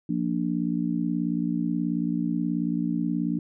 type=harmonic tone; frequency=58.5 Hz; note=A#1; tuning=7 cents sharp; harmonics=3 / 4 / 5; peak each=-28 / -28 / -28 dBFS; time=0.09-3.39 s; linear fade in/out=5 ms; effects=none